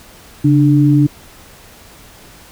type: tone pair together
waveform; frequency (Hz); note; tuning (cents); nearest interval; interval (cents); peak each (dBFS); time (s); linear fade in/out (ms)
sine; 139.8 / 296; C#3 / D4; +15 / +14; octave + minor second; 1299; -10; 0.44-1.07; 10
effects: pink hiss -41 dBFS RMS until 2.51 s